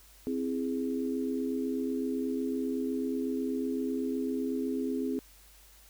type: chord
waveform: sine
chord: C augmented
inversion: none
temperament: equal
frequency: 261.6 / 329.6 / 415.3 Hz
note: C4 / E4 / G#4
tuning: 0 / 0 / 0 cents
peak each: -31 / -37 / -35 dBFS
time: 0.27-5.19 s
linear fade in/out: 0 ms
effects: added 50 Hz sine -58 dBFS peak until 5.89 s + white hiss -58 dBFS RMS until 5.89 s